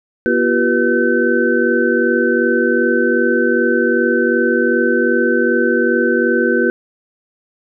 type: tone cluster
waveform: sine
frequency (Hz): 241.9 / 342.4 / 385 / 489.2 / 1527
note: B3 / F4 / G4 / B4 / G6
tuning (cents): -36 / -34 / -31 / -16 / -46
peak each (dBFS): -18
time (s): 0.26-6.7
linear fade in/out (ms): 0
effects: none